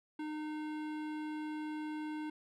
sine tone with hard clipping, 305.8 Hz, D#4, 30 cents flat, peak -40 dBFS, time 0.19-2.3 s, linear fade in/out 5 ms, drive 16 dB, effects none

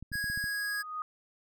clicks, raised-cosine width 5 ms, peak -30 dBFS, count 7, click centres 0.026 / 0.118 / 0.155 / 0.242 / 0.3 / 0.375 / 0.441 s
square tone, 1655 Hz, G#6, 6 cents flat, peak -32 dBFS, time 0.12-0.83 s, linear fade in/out 20 ms
sine tone with exponential growth, 1243 Hz, D#6, 2 cents flat, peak -31 dBFS, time 0.33-1.02 s, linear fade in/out 1 ms, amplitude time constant 150 ms
effects none

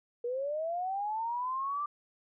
sine linear sweep, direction up, 469.5 to 1187 Hz, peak -31 dBFS, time 0.24-1.86 s, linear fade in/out 5 ms, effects none

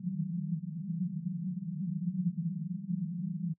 pink band-pass noise, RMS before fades -35 dBFS, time 0-3.54 s, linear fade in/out 10 ms, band 160 to 190 Hz, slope 96 dB/octave, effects noise-tail reverb RT60 0.1 s tail -26 dB re dry

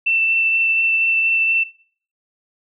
sine tone with vibrato, 2674 Hz, E7, 24 cents sharp, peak -14 dBFS, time 0.06-1.64 s, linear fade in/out 10 ms, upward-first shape triangle, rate 4.2 Hz, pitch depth 9 cents each way, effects noise-tail reverb RT60 0.5 s tail -21 dB re dry

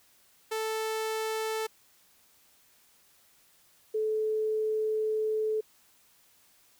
sawtooth / sine tone pair in turn, 440 / 433.7 Hz, A4 / A4, 0 / -25 cents, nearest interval unison, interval 25 cents, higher first, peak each -26 dBFS, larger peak neither, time 0.51-1.67 / 3.94-5.61 s, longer second, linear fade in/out 10 ms, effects white hiss -63 dBFS RMS until 6.79 s

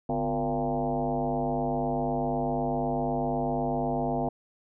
sine tone with frequency modulation, 470 Hz, A#4, 14 cents sharp, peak -25 dBFS, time 0.09-4.29 s, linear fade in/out 5 ms, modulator 108 Hz, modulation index 3.2, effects none

